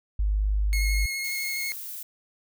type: tone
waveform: sine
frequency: 51.1 Hz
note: G#1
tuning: 27 cents flat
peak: -21 dBFS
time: 0.19-1.06 s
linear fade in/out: 5 ms
type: tone with vibrato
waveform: sawtooth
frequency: 2163 Hz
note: C#7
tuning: 43 cents flat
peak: -25 dBFS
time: 0.73-1.72 s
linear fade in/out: 0 ms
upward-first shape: square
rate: 12 Hz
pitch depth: 10 cents each way
type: noise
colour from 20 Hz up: violet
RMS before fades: -37 dBFS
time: 1.24-2.03 s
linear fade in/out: 5 ms
effects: none